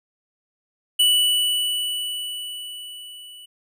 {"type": "tone with level ramp", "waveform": "square", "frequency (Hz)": 2961, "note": "F#7", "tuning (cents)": 1, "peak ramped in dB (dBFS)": [-14, -41], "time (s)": [0.99, 3.46], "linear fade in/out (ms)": 10, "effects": []}